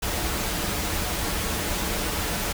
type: noise with comb filter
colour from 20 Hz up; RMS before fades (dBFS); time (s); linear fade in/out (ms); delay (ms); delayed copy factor
pink; -27; 0.02-2.53; 10; 7.7; -0.5
effects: none